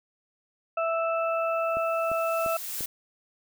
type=harmonic tone; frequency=659.3 Hz; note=E5; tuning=in tune; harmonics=1 / 2 / 4; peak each=-26 / -29 / -36 dBFS; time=0.77-2.57 s; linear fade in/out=5 ms
type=noise with exponential growth; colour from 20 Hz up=blue; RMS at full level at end=-31 dBFS; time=1.15-2.86 s; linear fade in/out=5 ms; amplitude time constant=370 ms
type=click train; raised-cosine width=2 ms; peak=-26 dBFS; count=4; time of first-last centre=1.77-2.808 s; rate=2.89 Hz
effects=none